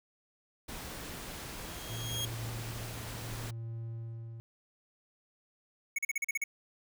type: noise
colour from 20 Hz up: pink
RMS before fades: -43 dBFS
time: 0.68-3.51 s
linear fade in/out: 10 ms
type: tone with exponential growth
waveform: sawtooth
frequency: 3260 Hz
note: G#7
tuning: 33 cents flat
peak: -29 dBFS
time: 1.33-2.25 s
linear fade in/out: 1 ms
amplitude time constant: 200 ms
type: tone with tremolo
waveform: triangle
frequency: 114.5 Hz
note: A#2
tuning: 31 cents flat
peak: -35 dBFS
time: 1.9-4.4 s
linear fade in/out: 0 ms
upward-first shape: sine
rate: 0.67 Hz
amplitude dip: 50%
type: tone bursts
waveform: square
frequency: 2217 Hz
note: C#7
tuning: in tune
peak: -30 dBFS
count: 8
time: 5.96-6.44 s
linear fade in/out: 5 ms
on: 25 ms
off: 40 ms
effects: none